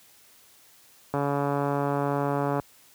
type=click train; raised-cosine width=1 ms; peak=-13 dBFS; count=208; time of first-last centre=1.14-2.598 s; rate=142 Hz; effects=white hiss -56 dBFS RMS until 2.94 s + high-pass 60 Hz 12 dB/octave